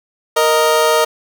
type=tone pair together; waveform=25% pulse; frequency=466.2 / 622.3 Hz; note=A#4 / D#5; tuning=0 / 0 cents; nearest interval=perfect fourth; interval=500 cents; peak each=-10 dBFS; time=0.36-1.05 s; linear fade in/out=10 ms; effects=none